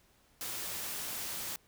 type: noise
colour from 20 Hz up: white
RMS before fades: -39 dBFS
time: 0.41-1.56 s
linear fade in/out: 0 ms
effects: pink hiss -67 dBFS RMS until 1.67 s